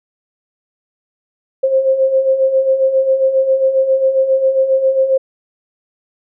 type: beating tone pair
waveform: sine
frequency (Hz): 525 / 532.4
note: C5 / C5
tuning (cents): +6 / +30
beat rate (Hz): 7.4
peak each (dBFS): -18 / -11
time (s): 1.63-5.18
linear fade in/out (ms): 10
effects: none